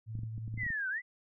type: tone with tremolo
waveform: sine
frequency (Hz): 111.1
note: A2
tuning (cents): +17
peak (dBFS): -36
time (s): 0.06-0.67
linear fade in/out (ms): 50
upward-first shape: sine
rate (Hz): 11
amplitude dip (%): 25
type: clicks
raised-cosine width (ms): 5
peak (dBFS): -31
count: 10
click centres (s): 0.153 / 0.19 / 0.234 / 0.38 / 0.479 / 0.541 / 0.577 / 0.634 / 0.665 / 0.704
type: linear two-way sweep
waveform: sine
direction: down then up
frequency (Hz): 2093 to 1480 to 2053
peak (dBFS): -32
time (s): 0.57-1.02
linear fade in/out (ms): 50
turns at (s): 0.89
effects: none